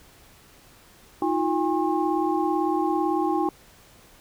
sine tone cluster, 316.9 / 354.8 / 810 / 1076 Hz, D#4 / F4 / G#5 / C6, +32 / +27 / -43 / +48 cents, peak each -25 / -26 / -26 / -31 dBFS, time 1.22-3.49 s, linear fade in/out 2 ms, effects pink hiss -53 dBFS RMS until 4.2 s

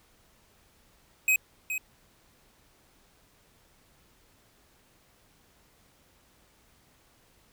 square tone with echo, 2529 Hz, D#7, 28 cents sharp, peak -21 dBFS, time 1.28-1.36 s, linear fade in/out 2 ms, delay 420 ms, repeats 1, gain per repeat -9 dB, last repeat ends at 1.78 s, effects pink hiss -63 dBFS RMS until 7.52 s

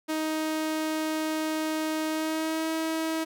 sawtooth tone with pitch glide, 313.3 to 321.2 Hz, D#4 to E4, +12 to -45 cents, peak -23 dBFS, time 0.08-3.25 s, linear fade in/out 20 ms, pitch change +43 cents, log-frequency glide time 2.09-2.71 s, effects none

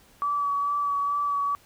sine tone with vibrato, 1145 Hz, D6, 44 cents flat, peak -23 dBFS, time 0.22-1.55 s, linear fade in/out 0 ms, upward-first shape sine, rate 2.3 Hz, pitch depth 19 cents each way, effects pink hiss -57 dBFS RMS until 1.65 s

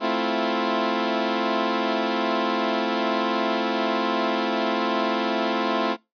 15% pulse chord, F major seventh, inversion first, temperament equal with one note detuned, 220 / 261.6 / 328.7 / 349.2 Hz, A3 / C4 / E4 / F4, 0 / 0 / -5 / 0 cents, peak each -21 dBFS, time 0-5.97 s, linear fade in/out 50 ms, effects noise-tail reverb RT60 0.2 s tail -21 dB re dry + resampled to 11025 Hz

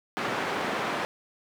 white band-pass noise, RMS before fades -30 dBFS, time 0.17-1.05 s, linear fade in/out 0 ms, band 170 to 1500 Hz, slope 12 dB/octave, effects none

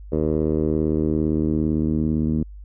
10% pulse tone with low-pass filter sweep, 77.7 Hz, D#2, 2 cents flat, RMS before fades -21 dBFS, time 0.12-2.43 s, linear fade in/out 5 ms, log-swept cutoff 480 to 240 Hz, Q 2.1, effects added 50 Hz sine -36 dBFS peak until 2.64 s

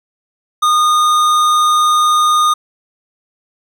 sine tone with tanh clipping, 1226 Hz, D#6, 26 cents flat, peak -11 dBFS, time 0.62-2.54 s, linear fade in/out 10 ms, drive 16 dB, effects none

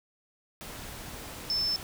sine tone in noise, 5280 Hz, E8, 2 cents sharp, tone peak -26 dBFS, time 1.5-1.76 s, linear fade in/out 0 ms, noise pink, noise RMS -42 dBFS, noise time 0.61-1.83 s, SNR +13 dB, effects none

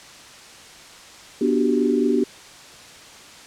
sine chord, G major seventh, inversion first, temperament just, 245 / 294 / 367.5 / 392 Hz, B3 / D4 / F#4 / G4, -14 / +2 / -12 / 0 cents, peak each -21 / -22 / -24 / -22 dBFS, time 1.41-2.24 s, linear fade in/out 5 ms, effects white hiss -43 dBFS RMS until 3.46 s + low-pass 7000 Hz 12 dB/octave

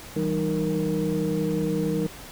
sine tone cluster, 162.1 / 193.2 / 308.3 / 467 Hz, E3 / G3 / D#4 / A#4, -29 / -25 / -16 / +3 cents, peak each -27 dBFS, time 0.16-2.07 s, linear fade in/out 5 ms, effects tanh soft clip ceiling -16 dBFS + pink hiss -42 dBFS RMS until 2.31 s

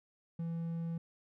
triangle tone, 166.6 Hz, E3, 19 cents sharp, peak -33 dBFS, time 0.39-0.98 s, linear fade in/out 5 ms, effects none

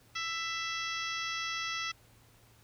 harmonic tone, 663 Hz, E5, 10 cents sharp, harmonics 2 / 3 / 4 / 5 / 6 / 7 / 8 / 9, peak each -39 / -39 / -41 / -41 / -47 / -48 / -44 / -46 dBFS, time 0.15-1.92 s, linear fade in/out 10 ms, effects added 113 Hz sine -63 dBFS peak until 2.63 s + pink hiss -63 dBFS RMS until 2.63 s

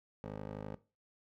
15% pulse tone with band-pass filter, 51.91 Hz, G#1, in tune, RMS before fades -44 dBFS, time 0.24-0.75 s, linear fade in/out 0 ms, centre 440 Hz, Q 0.89, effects noise-tail reverb RT60 0.3 s tail -17 dB re dry

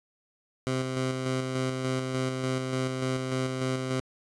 15% pulse tone with tremolo, 130 Hz, C3, 11 cents flat, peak -20 dBFS, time 0.67-4 s, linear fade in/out 0 ms, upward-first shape square, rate 3.4 Hz, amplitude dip 35%, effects resampled to 22050 Hz

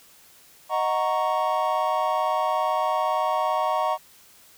triangle chord, D# minor seventh, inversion none, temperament equal, 622.3 / 740 / 932.3 / 1108.7 Hz, D#5 / F#5 / A#5 / C#6, 0 / 0 / 0 / 0 cents, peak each -25 dBFS, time 0.69-3.98 s, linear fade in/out 50 ms, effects white hiss -53 dBFS RMS until 4.57 s

